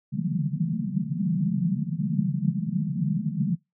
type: band-pass noise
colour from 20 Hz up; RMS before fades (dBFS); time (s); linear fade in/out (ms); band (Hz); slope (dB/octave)
pink; -26; 0.12-3.56; 20; 140 to 220; 96
effects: noise-tail reverb RT60 0.2 s tail -24 dB re dry